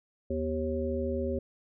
harmonic tone with a mistuned harmonic, 77.78 Hz, D#2, in tune, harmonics 1 / 3 / 5 / 7, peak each -34 / -34 / -34 / -34 dBFS, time 0.3-1.39 s, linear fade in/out 5 ms, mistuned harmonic 3, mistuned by +69 cents, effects none

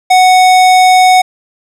sine tone with hard clipping, 740 Hz, F#5, in tune, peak -5 dBFS, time 0.1-1.22 s, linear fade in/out 10 ms, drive 18 dB, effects none

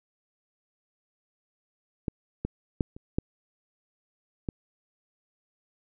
clicks, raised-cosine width 3 ms, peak -15 / -16 / -11 / -30 / -12 / -17 dBFS, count 6, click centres 2.082 / 2.45 / 2.808 / 2.965 / 3.185 / 4.488 s, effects none

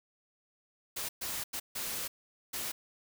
white noise bursts at uneven times, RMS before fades -37 dBFS, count 5, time 0.96-1.09 / 1.21-1.44 / 1.53-1.6 / 1.75-2.08 / 2.53-2.72 s, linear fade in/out 10 ms, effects none

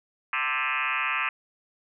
sine tone with frequency modulation, 1864.7 Hz, A#6, in tune, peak -24 dBFS, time 0.33-1.29 s, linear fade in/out 2 ms, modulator 137 Hz, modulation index 6.1, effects none

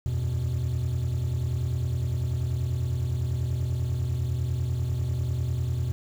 triangle chord, E suspended second, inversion none, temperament equal, 82.41 / 92.5 / 123.47 Hz, E2 / F#2 / B2, 0 / 0 / 0 cents, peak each -27 / -30 / -24 dBFS, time 0.06-5.92 s, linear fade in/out 0 ms, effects tanh soft clip ceiling -18 dBFS + 8-bit

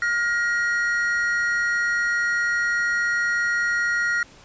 triangle tone pair together, 1418.9 / 1894 Hz, F6 / A#6, +27 / +27 cents, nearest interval perfect fourth, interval 500 cents, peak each -21 dBFS, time 0.02-4.23 s, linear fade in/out 2 ms, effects pink hiss -49 dBFS RMS until 4.44 s + resampled to 16000 Hz

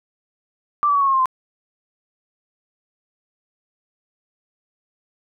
sine tone with pitch steps, 1174.7 / 1150.5 / 1126.8 / 1103.7 / 1080.9 / 1058.7 / 1036.9 Hz, D6 / D6 / C#6 / C#6 / C#6 / C6 / C6, 0 / -36 / +28 / -8 / -44 / +20 / -16 cents, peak -14 dBFS, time 0.83-1.257 s, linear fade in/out 0 ms, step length 61 ms, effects none

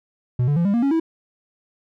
triangle tone with pitch steps, 123.47 / 145.14 / 170.62 / 200.6 / 235.8 / 277.2 / 325.8 Hz, B2 / D3 / F3 / G3 / A#3 / C#4 / E4, 0 / -20 / -40 / +40 / +20 / 0 / -20 cents, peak -14 dBFS, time 0.39-0.999 s, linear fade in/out 5 ms, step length 87 ms, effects none

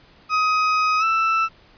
35% pulse tone with pitch glide, 1260 to 1324.9 Hz, D#6 to E6, +21 to +8 cents, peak -15 dBFS, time 0.29-1.49 s, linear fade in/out 50 ms, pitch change +87 cents, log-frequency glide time 0.99-1.04 s, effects pink hiss -52 dBFS RMS until 1.77 s + resampled to 11025 Hz

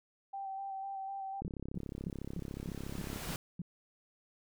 sine tone with vibrato, 780 Hz, G5, 9 cents flat, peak -38 dBFS, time 0.33-1.41 s, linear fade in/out 10 ms, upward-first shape square, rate 4 Hz, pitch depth 16 cents each way
click train, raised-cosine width 3 ms, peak -28 dBFS, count 60, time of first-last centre 1.42-3.16 s, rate 33.9 Hz
sine tone bursts, 174.7 Hz, F3, 1 cent sharp, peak -36 dBFS, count 8, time 1.45-3.618 s, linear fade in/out 2 ms, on 26 ms, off 280 ms
pink noise with exponential growth, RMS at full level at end -39 dBFS, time 1.75-3.36 s, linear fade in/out 1 ms, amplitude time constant 350 ms
effects none

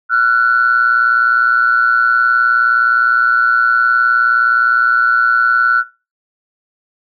sine tone pair together, 1360.6 / 1480 Hz, F6 / F#6, -46 / 0 cents, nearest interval minor second, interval 146 cents, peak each -11 dBFS, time 0.09-5.84 s, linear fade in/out 50 ms, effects noise-tail reverb RT60 0.3 s tail -20 dB re dry + tanh soft clip ceiling -2 dBFS

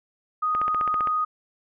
sine tone, 1244.5 Hz, D#6, in tune, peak -21 dBFS, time 0.42-1.25 s, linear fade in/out 10 ms
click train, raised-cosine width 0.5 ms, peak -17 dBFS, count 9, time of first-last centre 0.55-1.073 s, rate 15.3 Hz
effects none

